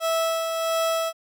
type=tone with tremolo; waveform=30% pulse; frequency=655 Hz; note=E5; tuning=11 cents flat; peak=-18 dBFS; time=0-1.13 s; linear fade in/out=50 ms; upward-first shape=sine; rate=1.5 Hz; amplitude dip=40%; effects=none